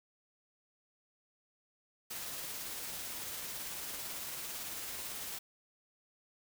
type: noise with tremolo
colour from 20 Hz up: white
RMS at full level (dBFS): -41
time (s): 2.1-5.39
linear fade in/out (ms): 10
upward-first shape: triangle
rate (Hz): 18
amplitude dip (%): 25
effects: none